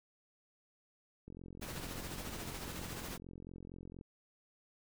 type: click train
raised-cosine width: 3 ms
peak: -37 dBFS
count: 122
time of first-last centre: 1.28-4.011 s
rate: 44.3 Hz
type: noise with tremolo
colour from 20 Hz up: pink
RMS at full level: -43 dBFS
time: 1.61-3.18 s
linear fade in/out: 20 ms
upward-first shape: sine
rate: 14 Hz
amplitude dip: 40%
effects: none